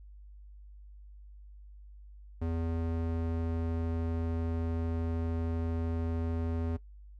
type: tone with band-pass filter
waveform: square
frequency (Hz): 82.41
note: E2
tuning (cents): 0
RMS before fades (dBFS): -33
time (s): 2.41-6.77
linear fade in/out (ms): 10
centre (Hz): 230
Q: 0.51
effects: noise-tail reverb RT60 0.1 s tail -17 dB re dry + added 50 Hz sine -48 dBFS peak until 7.19 s